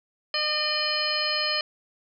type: harmonic tone with a mistuned harmonic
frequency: 606 Hz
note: D#5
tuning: 46 cents flat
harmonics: 1 / 2 / 3 / 4 / 5 / 7 / 8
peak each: -33 / -34 / -33 / -33 / -31 / -28 / -30 dBFS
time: 0.34-1.61 s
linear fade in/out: 2 ms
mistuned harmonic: 8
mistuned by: +68 cents
effects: none